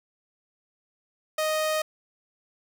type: tone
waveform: sawtooth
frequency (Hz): 622.3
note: D#5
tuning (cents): 0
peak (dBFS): -20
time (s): 1.38-1.82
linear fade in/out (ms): 5
effects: none